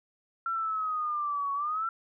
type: linear two-way sweep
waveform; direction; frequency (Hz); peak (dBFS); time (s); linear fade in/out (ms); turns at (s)
sine; down then up; 1362 to 1112 to 1362; -28; 0.46-1.89; 2; 1.53
effects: none